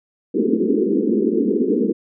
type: band-pass noise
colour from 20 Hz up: pink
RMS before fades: -18 dBFS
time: 0.34-1.93 s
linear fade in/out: 10 ms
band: 200 to 460 Hz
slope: 96 dB/octave
effects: none